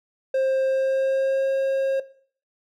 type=tone with pitch glide; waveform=triangle; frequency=530 to 538.6 Hz; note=C5 to C#5; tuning=+22 to -50 cents; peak=-17 dBFS; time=0.34-2 s; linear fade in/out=5 ms; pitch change=+28 cents; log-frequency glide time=0.66-1.46 s; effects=noise-tail reverb RT60 0.5 s tail -18 dB re dry